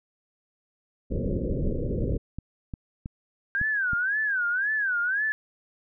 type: low-pass noise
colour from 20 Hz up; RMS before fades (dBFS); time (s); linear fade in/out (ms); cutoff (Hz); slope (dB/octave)
pink; -27; 1.1-2.18; 20; 560; 96
type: clicks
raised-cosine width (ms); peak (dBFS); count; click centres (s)
5; -21; 5; 2.386 / 2.738 / 3.059 / 3.614 / 3.933
type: tone with vibrato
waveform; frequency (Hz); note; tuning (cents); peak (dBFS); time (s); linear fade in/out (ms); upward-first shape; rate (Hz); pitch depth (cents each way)
sine; 1568; G6; 0; -23; 3.55-5.32; 0; sine; 1.9; 190
effects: none